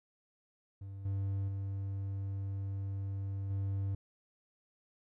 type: tone with level steps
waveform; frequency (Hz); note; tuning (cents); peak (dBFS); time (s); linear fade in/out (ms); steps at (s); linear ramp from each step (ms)
triangle; 98; G2; 0; -40 / -30 / -33 / -30; 0.81-3.95; 5; 1.05 / 1.48 / 3.5; 5
effects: none